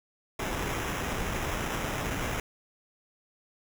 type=noise with sample-and-hold; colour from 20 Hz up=pink; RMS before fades=-32 dBFS; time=0.39-2.4 s; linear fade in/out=2 ms; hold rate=4410 Hz; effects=none